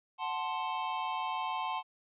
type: chord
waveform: square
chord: F# diminished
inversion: none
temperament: equal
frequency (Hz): 740 / 880 / 1046.5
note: F#5 / A5 / C6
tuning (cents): 0 / 0 / 0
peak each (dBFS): -40 / -37 / -37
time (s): 0.18-1.83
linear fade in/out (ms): 50
effects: resampled to 8000 Hz